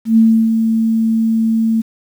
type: tone with ADSR envelope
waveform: sine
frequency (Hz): 224.3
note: A3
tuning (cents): +34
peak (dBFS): -5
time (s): 0.05-1.82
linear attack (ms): 120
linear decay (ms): 320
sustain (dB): -6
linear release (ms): 16
effects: 7-bit